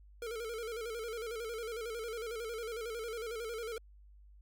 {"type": "tone with vibrato", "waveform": "square", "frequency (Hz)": 455.6, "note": "A#4", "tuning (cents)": -40, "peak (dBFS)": -39, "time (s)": [0.22, 3.78], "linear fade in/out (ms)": 2, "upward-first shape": "square", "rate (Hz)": 11, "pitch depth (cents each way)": 68, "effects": ["added 50 Hz sine -55 dBFS peak until 4.41 s"]}